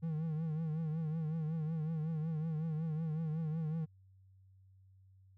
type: tone with vibrato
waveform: triangle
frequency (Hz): 158.6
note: D#3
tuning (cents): +33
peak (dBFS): -32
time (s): 0.02-3.86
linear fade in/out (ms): 20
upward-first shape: triangle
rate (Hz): 5.4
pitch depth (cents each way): 88
effects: added 95 Hz sine -60 dBFS peak until 5.37 s